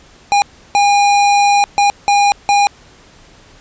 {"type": "tone bursts at uneven times", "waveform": "square", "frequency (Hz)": 812, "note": "G#5", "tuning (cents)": -39, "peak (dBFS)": -9, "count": 5, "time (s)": [[0.32, 0.42], [0.75, 1.64], [1.78, 1.9], [2.08, 2.32], [2.49, 2.67]], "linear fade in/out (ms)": 0, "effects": ["pink hiss -44 dBFS RMS until 3.6 s", "resampled to 16000 Hz"]}